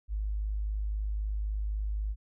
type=tone; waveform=sine; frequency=51.91 Hz; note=G#1; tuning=in tune; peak=-29 dBFS; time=0.08-2.16 s; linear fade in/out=50 ms; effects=none